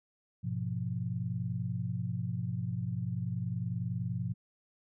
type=chord; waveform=sine; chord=F diminished; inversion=first; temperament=equal with one note detuned; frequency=103.83 / 124.19 / 174.61 Hz; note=Ab2 / Cb3 / F3; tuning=0 / +10 / 0 cents; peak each=-37 / -35 / -37 dBFS; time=0.43-4.34 s; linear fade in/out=20 ms; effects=none